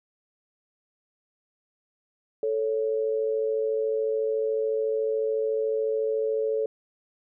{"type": "tone pair together", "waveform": "sine", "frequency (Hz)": [440, 553.9], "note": ["A4", "C#5"], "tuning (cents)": [0, -1], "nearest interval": "major third", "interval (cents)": 399, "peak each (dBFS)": [-24, -30], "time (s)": [2.43, 6.66], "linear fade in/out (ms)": 2, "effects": []}